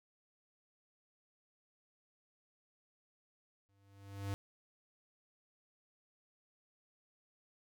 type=tone with exponential growth; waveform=square; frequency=99.3 Hz; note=G2; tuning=23 cents sharp; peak=-35 dBFS; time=3.69-4.34 s; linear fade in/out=0 ms; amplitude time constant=140 ms; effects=none